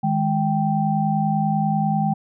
sine tone cluster, 157.6 / 207.7 / 782 Hz, D#3 / G#3 / G5, +23 / 0 / -4 cents, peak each -22 dBFS, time 0.03-2.14 s, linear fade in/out 10 ms, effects none

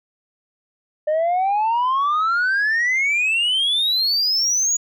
sine exponential sweep, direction up, 600 to 6880 Hz, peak -14 dBFS, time 1.07-4.77 s, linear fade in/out 10 ms, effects tanh soft clip ceiling -15 dBFS

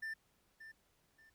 triangle tone with echo, 1782 Hz, A6, 22 cents sharp, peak -38 dBFS, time 0.02-0.14 s, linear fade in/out 10 ms, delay 580 ms, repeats 2, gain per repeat -11 dB, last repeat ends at 1.3 s, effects pink hiss -75 dBFS RMS until 1.34 s

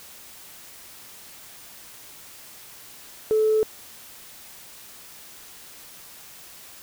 sine tone, 434.2 Hz, A4, 23 cents flat, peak -16 dBFS, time 3.31-3.63 s, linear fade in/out 0 ms, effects tanh soft clip ceiling -12 dBFS + white hiss -45 dBFS RMS until 6.82 s

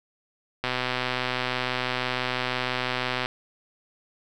click train, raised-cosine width 0.3 ms, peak -10 dBFS, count 331, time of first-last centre 0.64-3.259 s, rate 126 Hz, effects none

